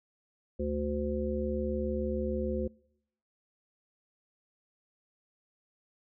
harmonic tone, 73.42 Hz, D2, in tune, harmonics 1 / 3 / 5 / 7, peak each -35 / -35 / -35 / -35 dBFS, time 0.59-2.68 s, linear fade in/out 10 ms, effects noise-tail reverb RT60 0.8 s tail -26 dB re dry

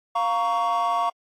triangle chord, Bb minor, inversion second, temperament just, 699.2 / 932.3 / 1118.8 Hz, F5 / Bb5 / Db6, +2 / 0 / +16 cents, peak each -22 / -24 / -21 dBFS, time 0.15-1.1 s, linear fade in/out 10 ms, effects tanh soft clip ceiling -14 dBFS + AAC 48 kbps

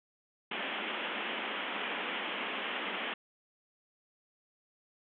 white band-pass noise, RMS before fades -37 dBFS, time 0.51-3.14 s, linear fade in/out 5 ms, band 190 to 3300 Hz, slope 96 dB/octave, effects none

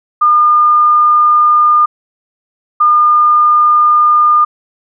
sine tone pair in turn, 1211 / 1211 Hz, D#6 / D#6, -47 / -47 cents, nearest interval unison, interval 0 cents, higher neither, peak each -5 dBFS, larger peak neither, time 0.21-1.86 / 2.8-4.45 s, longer neither, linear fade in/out 10 ms, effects none

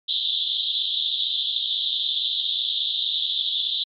white band-pass noise, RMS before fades -25 dBFS, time 0.08-3.84 s, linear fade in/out 10 ms, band 3300 to 3800 Hz, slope 96 dB/octave, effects MP3 48 kbps

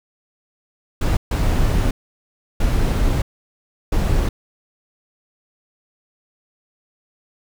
brown noise bursts at uneven times, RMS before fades -17 dBFS, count 4, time 1.01-1.17 / 1.31-1.91 / 2.6-3.22 / 3.92-4.29 s, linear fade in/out 5 ms, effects none

